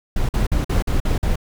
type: noise bursts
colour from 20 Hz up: brown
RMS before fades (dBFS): -18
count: 7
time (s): 0.16-1.358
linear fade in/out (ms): 5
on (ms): 130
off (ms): 48
effects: none